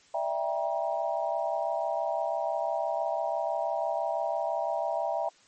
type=chord; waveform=sine; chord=E half-diminished seventh; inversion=third; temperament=just; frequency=593.3 / 659.3 / 791.1 / 949.3 Hz; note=D5 / E5 / G5 / Bb5; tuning=+18 / 0 / +16 / +31 cents; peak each=-34 / -30 / -33 / -35 dBFS; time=0.14-5.29 s; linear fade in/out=5 ms; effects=white hiss -60 dBFS RMS until 5.47 s + MP3 32 kbps